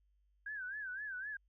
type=tone with vibrato; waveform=sine; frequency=1599 Hz; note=G6; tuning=34 cents sharp; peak=-40 dBFS; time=0.46-1.37 s; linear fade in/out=5 ms; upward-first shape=sine; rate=3.9 Hz; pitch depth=140 cents each way; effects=added 50 Hz sine -70 dBFS peak until 1.48 s